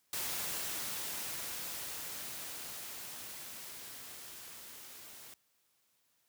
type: noise with level ramp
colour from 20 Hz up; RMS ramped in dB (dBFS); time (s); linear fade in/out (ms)
white; -37 to -52; 0.13-5.34; 2
effects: white hiss -75 dBFS RMS until 6.28 s + high-pass 60 Hz 12 dB/octave